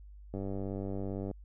click train, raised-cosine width 2 ms, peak -25 dBFS, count 96, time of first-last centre 0.34-1.312 s, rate 97.7 Hz, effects added 50 Hz sine -48 dBFS peak until 1.44 s

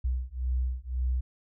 sine beating tone pair, 62 / 63.9 Hz, B1 / C2, +7 / -40 cents, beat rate 1.9 Hz, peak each -30 dBFS, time 0.04-1.21 s, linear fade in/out 10 ms, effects none

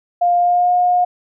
sine tone with pitch glide, 703 to 716.5 Hz, F5 to F5, +11 to +44 cents, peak -11 dBFS, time 0.21-1.05 s, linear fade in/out 10 ms, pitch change +33 cents, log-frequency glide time 0.38-0.72 s, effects none

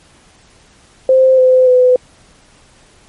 sine tone with pitch steps, 522 / 512.4 / 503.1 Hz, C5 / C5 / B4, -4 / -36 / +32 cents, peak -5 dBFS, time 1.09-1.96 s, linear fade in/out 2 ms, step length 290 ms, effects pink hiss -47 dBFS RMS until 3.08 s + MP3 48 kbps

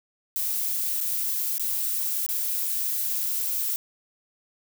violet noise with dropouts, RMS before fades -27 dBFS, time 0.36-3.76 s, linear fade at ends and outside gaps 0 ms, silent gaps 1.005-1.011 / 1.581-1.596 / 2.264-2.289 s, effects none

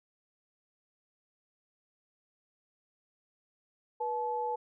sine tone pair together, 484.9 / 864 Hz, B4 / A5, -32 / -32 cents, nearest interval minor seventh, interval 1000 cents, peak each -35 / -32 dBFS, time 4-4.56 s, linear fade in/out 10 ms, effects none

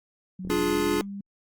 sine tone with pitch glide, 184.9 to 199.32 Hz, F#3 to G3, -1 to +29 cents, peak -33 dBFS, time 0.39-1.21 s, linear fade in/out 5 ms, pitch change +130 cents, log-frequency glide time 0.61-0.77 s
click train, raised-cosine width 3 ms, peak -26 dBFS, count 24, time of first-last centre 0.45-0.986 s, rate 42.9 Hz
square chord, D diminished, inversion none, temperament equal with one note detuned, 293.7 / 349.2 / 419.4 Hz, D4 / F4 / Ab4, 0 / 0 / +17 cents, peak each -28 dBFS, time 0.5-1.01 s, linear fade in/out 0 ms
effects Opus 48 kbps

